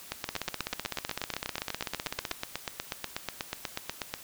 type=two click trains; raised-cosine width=0.2 ms; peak=-14 / -14 dBFS; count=34 / 33; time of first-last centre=0.12-4.139 / 0.29-2.315 s; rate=8.21 / 15.8 Hz; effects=white hiss -48 dBFS RMS until 4.23 s